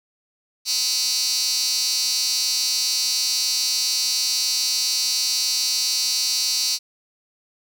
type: tone with high-pass filter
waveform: 15% pulse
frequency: 253 Hz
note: B3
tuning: 42 cents sharp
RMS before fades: -22 dBFS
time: 0.65-6.79 s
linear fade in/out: 50 ms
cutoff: 4900 Hz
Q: 6.4
effects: none